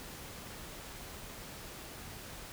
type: silence
effects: pink hiss -47 dBFS RMS until 2.52 s